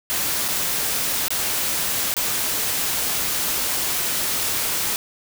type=noise with dropouts; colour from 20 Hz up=white; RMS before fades=-23 dBFS; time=0.1-4.96 s; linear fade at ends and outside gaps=0 ms; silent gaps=0.481-0.485 / 1.282-1.305 / 2.14-2.167 s; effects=none